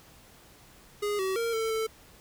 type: tone with pitch steps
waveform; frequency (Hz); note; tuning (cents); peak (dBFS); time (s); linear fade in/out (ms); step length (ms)
square; 413.1 / 380.3 / 462.4 / 446.9 / 442.6; G#4 / F#4 / A#4 / A4 / A4; -9 / +48 / -14 / +27 / +10; -28; 1.02-1.87; 10; 170
effects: pink hiss -55 dBFS RMS until 2.2 s